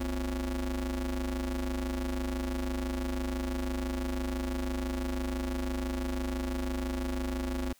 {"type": "ring-modulated tone", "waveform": "35% pulse", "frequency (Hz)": 98, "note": "G2", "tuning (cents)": 0, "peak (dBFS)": -26, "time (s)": [0, 7.73], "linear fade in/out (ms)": 5, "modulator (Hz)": 160, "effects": ["white hiss -63 dBFS RMS until 7.79 s"]}